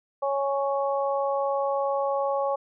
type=harmonic tone; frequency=277.2 Hz; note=C#4; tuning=in tune; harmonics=2 / 3 / 4; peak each=-25 / -29 / -31 dBFS; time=0.22-2.56 s; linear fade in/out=10 ms; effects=none

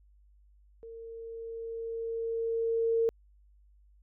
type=tone with level ramp; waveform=sine; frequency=456.6 Hz; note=A#4; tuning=36 cents flat; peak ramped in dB=-43 to -23 dBFS; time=0.83-3.09 s; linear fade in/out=0 ms; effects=added 50 Hz sine -58 dBFS peak until 4.02 s

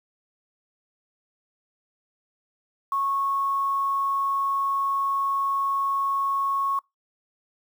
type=tone with quantisation; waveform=sine; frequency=1100 Hz; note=C#6; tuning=14 cents flat; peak=-22 dBFS; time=2.92-6.79 s; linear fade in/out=2 ms; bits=8; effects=noise-tail reverb RT60 0.2 s tail -26 dB re dry

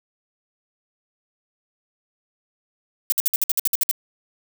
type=noise bursts; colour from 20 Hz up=violet; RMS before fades=-19 dBFS; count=11; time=3.1-3.912 s; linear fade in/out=0 ms; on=22 ms; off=57 ms; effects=none

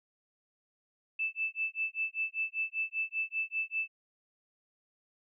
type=tone with tremolo; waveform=sine; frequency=2637 Hz; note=E7; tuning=in tune; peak=-28 dBFS; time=1.19-3.88 s; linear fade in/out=5 ms; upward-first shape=sine; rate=5.1 Hz; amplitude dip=100%; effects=none

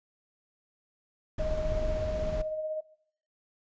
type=noise; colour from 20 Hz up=brown; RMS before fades=-32 dBFS; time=1.38-2.42 s; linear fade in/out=5 ms
type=tone with tremolo; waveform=sine; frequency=622.3 Hz; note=D#5; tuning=in tune; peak=-29 dBFS; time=1.39-2.81 s; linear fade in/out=10 ms; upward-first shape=sine; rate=16 Hz; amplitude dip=35%
effects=noise-tail reverb RT60 0.6 s tail -18 dB re dry + resampled to 16000 Hz

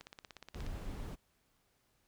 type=click train; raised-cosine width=0.2 ms; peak=-31 dBFS; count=12; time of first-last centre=0.01-0.665 s; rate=16.8 Hz
type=noise; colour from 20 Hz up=brown; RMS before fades=-42 dBFS; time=0.54-1.16 s; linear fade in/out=20 ms
effects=pink hiss -75 dBFS RMS until 2.07 s

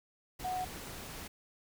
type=tone in noise; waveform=sine; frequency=736 Hz; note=F#5; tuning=9 cents flat; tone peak=-33 dBFS; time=0.44-0.65 s; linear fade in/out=10 ms; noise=pink; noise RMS=-45 dBFS; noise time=0.39-1.28 s; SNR=+9 dB; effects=none

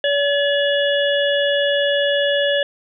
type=harmonic tone with a mistuned harmonic; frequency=570 Hz; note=C#5; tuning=48 cents sharp; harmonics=1 / 3 / 5 / 6; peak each=-17 / -22 / -24 / -25 dBFS; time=0.04-2.63 s; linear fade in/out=2 ms; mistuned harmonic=5; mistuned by=+27 cents; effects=none

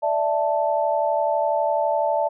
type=chord; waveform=sine; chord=D suspended second; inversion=none; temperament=equal; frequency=587.3 / 659.3 / 880 Hz; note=D5 / E5 / A5; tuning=0 / 0 / 0 cents; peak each=-23 dBFS; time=0.02-2.29 s; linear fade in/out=20 ms; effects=none

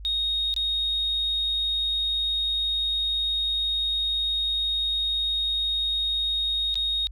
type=tone with dropouts; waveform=sine; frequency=3729 Hz; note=A#7; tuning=in tune; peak=-22 dBFS; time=0.05-7.07 s; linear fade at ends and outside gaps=0 ms; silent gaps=0.54-0.564 / 6.743-6.755 s; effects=tanh soft clip ceiling -18 dBFS + added 50 Hz sine -37 dBFS peak until 7.11 s

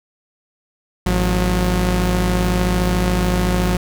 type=tone pair together; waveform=sawtooth; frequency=53.73 / 180.5 Hz; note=A1 / F#3; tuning=-40 / -43 cents; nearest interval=octave + major sixth; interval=2097 cents; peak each=-14 dBFS; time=1.06-3.77 s; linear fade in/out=5 ms; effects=none

